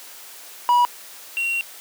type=tone pair in turn; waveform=triangle; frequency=971 / 2746 Hz; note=B5 / F7; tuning=-30 / -30 cents; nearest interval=octave + tritone; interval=1800 cents; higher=second; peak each=-11 / -19 dBFS; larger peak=first; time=0.69-0.85 / 1.37-1.61 s; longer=second; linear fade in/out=0 ms; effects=white hiss -41 dBFS RMS until 1.8 s + high-pass 400 Hz 12 dB/octave